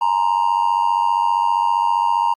triangle tone with amplitude modulation, 936 Hz, A#5, 7 cents sharp, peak -8 dBFS, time 0.01-2.34 s, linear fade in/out 10 ms, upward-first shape sine, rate 95.1 Hz, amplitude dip 90%, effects tanh soft clip ceiling -7 dBFS + Opus 48 kbps

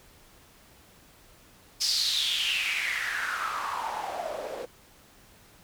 white noise with band-pass filter sweep, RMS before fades -30 dBFS, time 1.8-4.66 s, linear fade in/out 20 ms, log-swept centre 5100 to 470 Hz, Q 5.9, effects pink hiss -56 dBFS RMS until 5.63 s

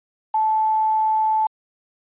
sine tone with quantisation, 872 Hz, A5, 16 cents flat, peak -16 dBFS, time 0.34-1.47 s, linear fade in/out 5 ms, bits 7, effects resampled to 8000 Hz

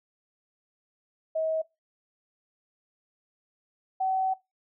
sine tone pair in turn, 638 / 758.7 Hz, D#5 / F#5, +43 / +43 cents, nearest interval minor third, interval 300 cents, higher second, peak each -25 / -24 dBFS, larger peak second, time 1.35-1.62 / 4-4.34 s, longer second, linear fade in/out 10 ms, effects noise-tail reverb RT60 0.2 s tail -19 dB re dry

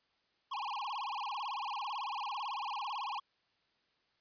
square tone with vibrato, 945 Hz, A#5, 23 cents sharp, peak -37 dBFS, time 0.51-3.2 s, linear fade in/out 10 ms, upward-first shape sine, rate 18 Hz, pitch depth 280 cents each way, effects white hiss -75 dBFS RMS until 4.2 s + resampled to 11025 Hz

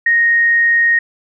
sine tone, 1864.7 Hz, A#6, in tune, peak -9 dBFS, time 0.06-0.99 s, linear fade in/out 5 ms, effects none

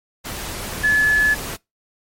sine tone in noise, 1717 Hz, A6, 43 cents flat, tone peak -12 dBFS, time 0.83-1.35 s, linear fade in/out 20 ms, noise pink, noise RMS -29 dBFS, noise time 0.24-1.57 s, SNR +14 dB, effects noise-tail reverb RT60 0.2 s tail -24 dB re dry + MP3 64 kbps

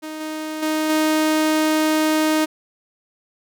sawtooth tone with level steps, 311.1 Hz, D#4, in tune, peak -25 / -22 / -15 / -12 dBFS, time 0.02-2.46 s, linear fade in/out 20 ms, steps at 0.2 / 0.62 / 0.89 s, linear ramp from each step 10 ms, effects none

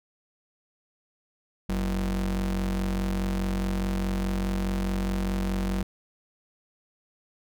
square ring-modulated tone, 70.7 Hz, C#2, 35 cents sharp, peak -23 dBFS, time 1.69-5.83 s, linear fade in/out 5 ms, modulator 119 Hz, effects none

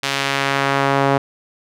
sawtooth tone with band-pass filter sweep, 138.1 Hz, C#3, 6 cents flat, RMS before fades -18 dBFS, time 0.03-1.18 s, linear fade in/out 5 ms, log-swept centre 3500 to 740 Hz, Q 0.82, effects none

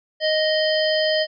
harmonic tone, 622.3 Hz, D#5, in tune, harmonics 1 / 3 / 5 / 7 / 8, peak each -19 / -26 / -26 / -30 / -27 dBFS, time 0.2-1.27 s, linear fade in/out 50 ms, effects none

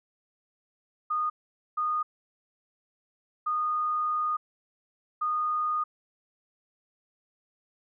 sine tone bursts at uneven times, 1230 Hz, D#6, 20 cents flat, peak -25 dBFS, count 4, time 1.1-1.3 / 1.77-2.03 / 3.46-4.37 / 5.21-5.84 s, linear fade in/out 10 ms, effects none

